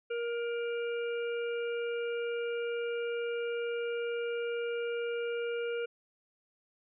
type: harmonic tone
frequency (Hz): 471.1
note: A#4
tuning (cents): +18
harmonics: 1 / 3 / 5 / 6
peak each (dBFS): -32 / -42 / -46 / -48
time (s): 0.1-5.86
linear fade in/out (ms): 10
effects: none